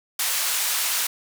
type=band-pass noise; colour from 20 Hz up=white; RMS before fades=-24 dBFS; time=0.19-1.07 s; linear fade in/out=5 ms; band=920 to 15000 Hz; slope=12 dB/octave; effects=none